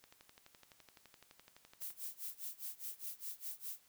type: click train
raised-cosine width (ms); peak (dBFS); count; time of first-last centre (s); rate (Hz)
0.2; -39; 23; 0.04-1.904; 11.8
type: noise with tremolo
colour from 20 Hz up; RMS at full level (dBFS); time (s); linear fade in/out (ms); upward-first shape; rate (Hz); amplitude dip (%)
violet; -43; 1.8-3.8; 20; sine; 4.9; 95
effects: white hiss -69 dBFS RMS until 3.88 s